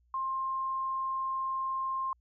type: tone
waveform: sine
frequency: 1059 Hz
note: C6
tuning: 21 cents sharp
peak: -30 dBFS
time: 0.14-2.13 s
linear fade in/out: 2 ms
effects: added 60 Hz sine -65 dBFS peak until 2.2 s